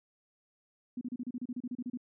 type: tone bursts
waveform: sine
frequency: 246.9 Hz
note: B3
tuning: in tune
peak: -34 dBFS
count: 14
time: 0.97-1.974 s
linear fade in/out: 5 ms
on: 42 ms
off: 32 ms
effects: none